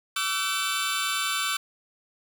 20% pulse tone cluster, 1152 / 1333 / 1526 / 3605 Hz, D6 / E6 / G6 / A7, -34 / +19 / -47 / +41 cents, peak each -26 dBFS, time 0.16-1.57 s, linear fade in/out 5 ms, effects 8-bit

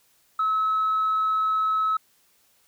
sine tone, 1292 Hz, E6, 35 cents flat, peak -19 dBFS, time 0.39-1.97 s, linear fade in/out 5 ms, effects tanh soft clip ceiling -17 dBFS + white hiss -63 dBFS RMS until 2.67 s

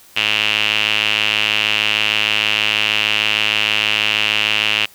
sawtooth tone with band-pass filter, 106.4 Hz, G#2, 42 cents sharp, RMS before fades -17 dBFS, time 0.16-4.86 s, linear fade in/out 10 ms, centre 2800 Hz, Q 6.3, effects white hiss -46 dBFS RMS until 4.94 s

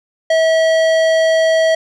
sine tone with tanh clipping, 646 Hz, E5, 35 cents flat, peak -12 dBFS, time 0.3-1.75 s, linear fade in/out 5 ms, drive 16 dB, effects none

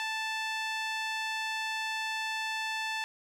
sawtooth tone with band-pass filter, 880 Hz, A5, in tune, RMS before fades -34 dBFS, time 0-3.04 s, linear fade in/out 0 ms, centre 2600 Hz, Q 0.96, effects 11-bit

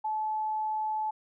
sine tone, 864 Hz, A5, 32 cents flat, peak -28 dBFS, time 0.04-1.11 s, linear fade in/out 10 ms, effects none

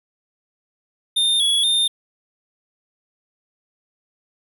square tone with vibrato, 3496 Hz, A7, 12 cents flat, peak -16 dBFS, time 1.16-1.88 s, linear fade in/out 10 ms, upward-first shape square, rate 2.1 Hz, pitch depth 64 cents each way, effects none

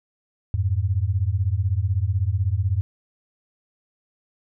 sine beating tone pair, 87.8 / 103.8 Hz, F2 / G#2, +10 / 0 cents, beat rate 16 Hz, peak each -22 dBFS, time 0.54-2.81 s, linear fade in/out 0 ms, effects none

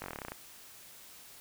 slowing click train, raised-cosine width 0.5 ms, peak -24 dBFS, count 12, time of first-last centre 0.02-0.319 s, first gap 20 ms, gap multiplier 1.06, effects white hiss -53 dBFS RMS until 1.4 s

